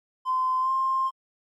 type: tone with pitch glide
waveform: triangle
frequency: 1031 to 1056.9 Hz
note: C6 to C6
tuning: -26 to +17 cents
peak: -18 dBFS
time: 0.25-1.11 s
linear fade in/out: 50 ms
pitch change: +43 cents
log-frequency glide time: 0.6-0.71 s
effects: tanh soft clip ceiling -20 dBFS + Opus 48 kbps